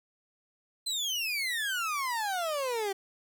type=exponential sweep; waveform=30% pulse; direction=down; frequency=4135 to 381.3 Hz; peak=-27 dBFS; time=0.86-2.93 s; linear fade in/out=10 ms; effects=none